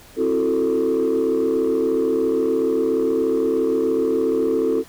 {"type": "chord", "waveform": "sine", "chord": "F# half-diminished seventh", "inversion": "second", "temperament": "just", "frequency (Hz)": [266.4, 333, 370, 444], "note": ["C4", "E4", "F#4", "A4"], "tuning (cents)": [31, 18, 0, 16], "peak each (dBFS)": [-23, -22, -23, -18], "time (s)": [0.16, 4.84], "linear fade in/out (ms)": 50, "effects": ["tanh soft clip ceiling -12 dBFS", "pink hiss -46 dBFS RMS until 4.88 s"]}